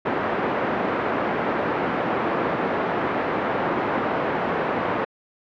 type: band-pass noise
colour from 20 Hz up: pink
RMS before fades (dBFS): -24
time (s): 0.05-5.05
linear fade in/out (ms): 10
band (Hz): 270 to 1500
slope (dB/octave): 12
effects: low-pass 3000 Hz 12 dB/octave